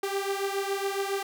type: beating tone pair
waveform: sawtooth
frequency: 391.6 / 398.8 Hz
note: G4 / G4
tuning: -2 / +30 cents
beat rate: 7.2 Hz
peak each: -26 / -28 dBFS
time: 0.03-1.23 s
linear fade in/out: 5 ms
effects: none